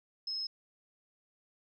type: tone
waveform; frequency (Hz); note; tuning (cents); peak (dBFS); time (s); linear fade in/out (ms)
sine; 5170; E8; -34; -34; 0.27-0.47; 5
effects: none